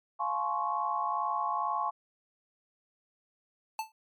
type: chord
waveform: sine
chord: Db major seventh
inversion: first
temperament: equal with one note detuned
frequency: 698.5 / 849 / 1046.5 / 1108.7 Hz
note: F5 / Ab5 / C6 / Db6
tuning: 0 / +38 / 0 / 0 cents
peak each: -37 / -33 / -35 / -32 dBFS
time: 0.19-1.91 s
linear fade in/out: 20 ms
type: tone with exponential decay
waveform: square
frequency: 880 Hz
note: A5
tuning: in tune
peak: -28 dBFS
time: 3.79-3.92 s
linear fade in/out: 2 ms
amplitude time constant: 27 ms
effects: MP3 96 kbps